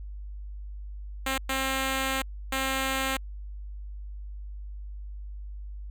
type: tone bursts at uneven times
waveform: 5% pulse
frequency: 266.4 Hz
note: C4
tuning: 31 cents sharp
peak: -15 dBFS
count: 3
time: 1.26-1.38 / 1.49-2.22 / 2.52-3.17 s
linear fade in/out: 5 ms
effects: added 50 Hz sine -36 dBFS peak until 5.9 s